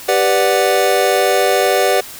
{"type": "chord", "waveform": "square", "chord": "G major seventh", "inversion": "none", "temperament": "equal", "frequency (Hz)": [392, 493.9, 587.3, 740], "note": ["G4", "B4", "D5", "F#5"], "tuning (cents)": [0, 0, 0, 0], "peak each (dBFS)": -18, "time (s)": [0.08, 2.01], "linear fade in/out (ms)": 10, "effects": ["white hiss -33 dBFS RMS until 2.19 s"]}